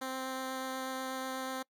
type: tone with vibrato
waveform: 10% pulse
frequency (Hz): 261.6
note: C4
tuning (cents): 0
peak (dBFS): -28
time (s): 0.01-1.63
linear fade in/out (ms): 10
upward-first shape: triangle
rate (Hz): 8.2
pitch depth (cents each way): 9
effects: noise-tail reverb RT60 0.1 s tail -24 dB re dry